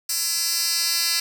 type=tone with high-pass filter sweep; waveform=10% pulse; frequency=337.2 Hz; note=E4; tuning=39 cents sharp; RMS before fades=-23 dBFS; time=0.09-1.2 s; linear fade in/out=5 ms; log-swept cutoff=6400 to 3900 Hz; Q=1.5; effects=none